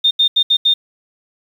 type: tone bursts at uneven times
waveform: sine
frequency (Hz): 3641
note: A#7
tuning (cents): -41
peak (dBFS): -9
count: 5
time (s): 0.04-0.11 / 0.19-0.28 / 0.36-0.43 / 0.5-0.57 / 0.65-0.74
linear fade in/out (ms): 10
effects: 7-bit